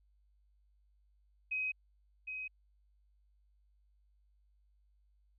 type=tone with echo; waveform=sine; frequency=2526 Hz; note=D#7; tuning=26 cents sharp; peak=-33 dBFS; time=1.51-1.72 s; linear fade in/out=10 ms; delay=760 ms; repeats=1; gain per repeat=-6 dB; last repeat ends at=2.48 s; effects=added 50 Hz sine -67 dBFS peak until 5.38 s